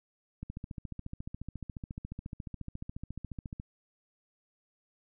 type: click train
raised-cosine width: 5 ms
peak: -27 dBFS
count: 46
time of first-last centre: 0.43-3.599 s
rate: 14.2 Hz
effects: none